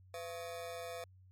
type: ring-modulated tone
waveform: 40% pulse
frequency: 592 Hz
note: D5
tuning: 14 cents sharp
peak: -38 dBFS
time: 0.14-1.04 s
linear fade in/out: 2 ms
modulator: 87.2 Hz
effects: added 93 Hz sine -58 dBFS peak until 1.31 s + MP3 64 kbps